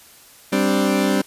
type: chord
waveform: 30% pulse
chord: G suspended fourth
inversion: none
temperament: equal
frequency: 196 / 261.6 / 293.7 Hz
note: G3 / C4 / D4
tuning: 0 / 0 / 0 cents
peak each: -17 / -19 / -19 dBFS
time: 0.52-1.22 s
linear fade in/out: 10 ms
effects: white hiss -47 dBFS RMS until 1.26 s + resampled to 32000 Hz